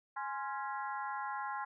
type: harmonic tone with a mistuned harmonic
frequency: 277.2 Hz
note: C#4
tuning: in tune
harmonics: 3 / 4 / 5 / 6 / 7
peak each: -40 / -41 / -44 / -47 / -52 dBFS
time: 0.16-1.65 s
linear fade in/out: 10 ms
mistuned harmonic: 4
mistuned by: -94 cents
effects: none